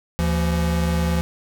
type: tone pair together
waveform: square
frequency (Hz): 75.77 / 170.1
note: D#2 / F3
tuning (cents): -45 / -45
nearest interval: octave + major second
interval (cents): 1400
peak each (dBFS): -22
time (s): 0.19-1.21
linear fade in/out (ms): 0
effects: none